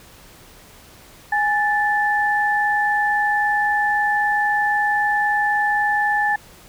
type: tone pair together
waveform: sine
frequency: 830.6 / 1754.4 Hz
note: G#5 / A6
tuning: 0 / -6 cents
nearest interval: octave + minor second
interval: 1294 cents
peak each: -19 dBFS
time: 1.32-6.36 s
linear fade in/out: 5 ms
effects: pink hiss -46 dBFS RMS until 6.68 s